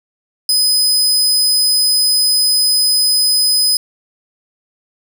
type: tone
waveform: sawtooth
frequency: 5020 Hz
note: D#8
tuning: 15 cents sharp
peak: -8 dBFS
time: 0.49-3.77 s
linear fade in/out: 2 ms
effects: none